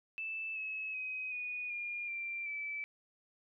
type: tone with pitch steps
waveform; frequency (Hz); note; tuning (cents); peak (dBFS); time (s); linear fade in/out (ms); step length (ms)
sine; 2637 / 2580 / 2524 / 2469 / 2415 / 2363 / 2312; E7 / E7 / D#7 / D#7 / D7 / D7 / D7; 0 / -38 / +24 / -14 / +48 / +10 / -28; -37; 0.18-2.84; 0; 380
effects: none